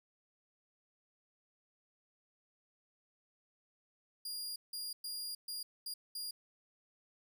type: tone bursts at uneven times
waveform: sawtooth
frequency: 4831 Hz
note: D8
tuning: 48 cents sharp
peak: -37 dBFS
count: 6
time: 4.25-4.56 / 4.73-4.93 / 5.04-5.35 / 5.48-5.63 / 5.86-5.94 / 6.15-6.31 s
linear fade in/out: 5 ms
effects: none